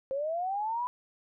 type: linear sweep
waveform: sine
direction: up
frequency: 523.3 to 1000 Hz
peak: -29 dBFS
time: 0.11-0.87 s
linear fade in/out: 0 ms
effects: none